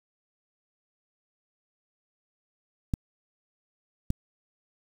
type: clicks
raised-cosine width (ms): 5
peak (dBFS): -13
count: 2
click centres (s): 2.938 / 4.104
effects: 7-bit